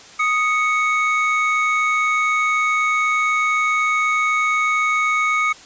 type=tone pair together; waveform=triangle; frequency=1246.8 / 2218 Hz; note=D#6 / C#7; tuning=+3 / 0 cents; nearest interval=minor seventh; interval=997 cents; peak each=-17 dBFS; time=0.19-5.53 s; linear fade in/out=10 ms; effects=white hiss -42 dBFS RMS until 5.65 s + resampled to 16000 Hz